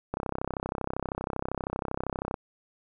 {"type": "click train", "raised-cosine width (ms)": 1, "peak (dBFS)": -16, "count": 73, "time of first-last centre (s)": [0.14, 2.342], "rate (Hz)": 32.7, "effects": []}